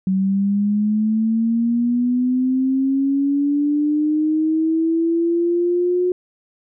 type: linear sweep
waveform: sine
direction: up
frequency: 188 to 362.7 Hz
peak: -15 dBFS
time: 0.07-6.12 s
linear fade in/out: 2 ms
effects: none